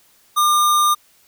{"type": "tone with sample-and-hold", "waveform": "sine", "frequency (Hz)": 1198, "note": "D6", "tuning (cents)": 34, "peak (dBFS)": -12, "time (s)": [0.36, 0.95], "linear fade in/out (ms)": 20, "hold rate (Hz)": 4900, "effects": ["white hiss -55 dBFS RMS until 1.27 s"]}